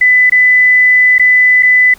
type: tone with dropouts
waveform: sine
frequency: 2000 Hz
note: B6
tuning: 21 cents sharp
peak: -4 dBFS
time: 0.01-1.94 s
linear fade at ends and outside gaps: 5 ms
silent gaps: 0.298-0.32 / 1.183-1.195 / 1.626-1.63 s
effects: pink hiss -41 dBFS RMS until 1.98 s